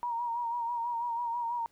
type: tone with vibrato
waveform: sine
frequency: 944 Hz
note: A#5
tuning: 22 cents sharp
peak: -30 dBFS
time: 0.03-1.66 s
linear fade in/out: 0 ms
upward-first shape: sine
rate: 6.1 Hz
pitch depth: 46 cents each way
effects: pink hiss -69 dBFS RMS until 1.71 s